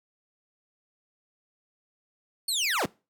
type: linear sweep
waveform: 25% pulse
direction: down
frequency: 4498 to 103.83 Hz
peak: -21 dBFS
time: 2.48-2.86 s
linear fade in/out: 5 ms
effects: noise-tail reverb RT60 0.3 s tail -23 dB re dry